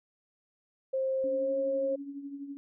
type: tone with pitch glide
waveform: sine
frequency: 529 to 540.7 Hz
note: C5 to C#5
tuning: +19 to -43 cents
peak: -27 dBFS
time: 0.93-1.96 s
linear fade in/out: 10 ms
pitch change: +38 cents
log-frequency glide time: 1.33-1.54 s
type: tone with tremolo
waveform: sine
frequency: 280.7 Hz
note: C#4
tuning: 22 cents sharp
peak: -35 dBFS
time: 1.24-2.57 s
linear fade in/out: 0 ms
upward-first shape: triangle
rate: 12 Hz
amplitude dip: 65%
effects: none